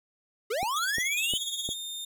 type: linear sweep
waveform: square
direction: up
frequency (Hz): 392 to 3122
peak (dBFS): -28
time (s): 0.5-1.38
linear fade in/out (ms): 10
type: click train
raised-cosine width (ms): 2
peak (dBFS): -23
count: 4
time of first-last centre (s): 0.63-1.69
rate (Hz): 2.83
type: tone with tremolo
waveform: 25% pulse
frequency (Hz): 3359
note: G#7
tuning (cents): +19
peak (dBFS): -25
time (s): 0.76-1.75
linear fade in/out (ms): 2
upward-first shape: triangle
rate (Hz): 17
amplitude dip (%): 100
type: tone with pitch glide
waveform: sawtooth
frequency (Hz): 3663 to 3638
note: A#7 to A#7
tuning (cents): -31 to -43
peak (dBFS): -32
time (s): 1.17-2.05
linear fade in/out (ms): 5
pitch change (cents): -12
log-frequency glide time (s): 1.61-1.84
effects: none